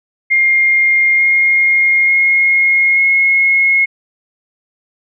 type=tone with pitch steps; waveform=sine; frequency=2121 / 2136 / 2151 / 2166 Hz; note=C7 / C7 / C7 / C#7; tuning=+23 / +35 / +47 / -41 cents; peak=-8 dBFS; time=0.3-3.86 s; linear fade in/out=20 ms; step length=890 ms; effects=none